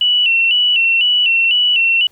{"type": "tone with vibrato", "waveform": "sine", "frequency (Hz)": 2829, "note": "F7", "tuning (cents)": 22, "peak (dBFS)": -10, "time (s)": [0.01, 2.07], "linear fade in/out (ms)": 2, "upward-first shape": "square", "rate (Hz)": 2, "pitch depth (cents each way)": 73, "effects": ["pink hiss -55 dBFS RMS until 2.11 s"]}